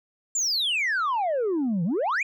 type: exponential two-way sweep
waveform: sine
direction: down then up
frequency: 7459 to 159.6 to 2535 Hz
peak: -20 dBFS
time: 0.35-2.23 s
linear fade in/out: 5 ms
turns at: 1.84 s
effects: tanh soft clip ceiling -21 dBFS